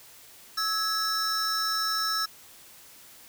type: tone cluster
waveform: square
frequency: 1304 / 1668 / 5370 Hz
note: E6 / G#6 / E8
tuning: -19 / +7 / +31 cents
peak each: -30 / -36 / -29 dBFS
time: 0.57-2.26 s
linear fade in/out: 10 ms
effects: white hiss -51 dBFS RMS until 3.28 s